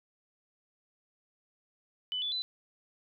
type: tone with pitch steps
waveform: sine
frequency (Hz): 2999 / 3465 / 4003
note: F#7 / A7 / B7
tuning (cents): +23 / -27 / +23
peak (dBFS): -31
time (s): 2.12-2.42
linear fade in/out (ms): 0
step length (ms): 100
effects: none